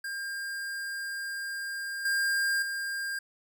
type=tone with level steps; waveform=square; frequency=1604 Hz; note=G6; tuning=39 cents sharp; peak=-34 / -26 / -32 dBFS; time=0.04-3.19 s; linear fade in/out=5 ms; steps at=2.05 / 2.62 s; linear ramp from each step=5 ms; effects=none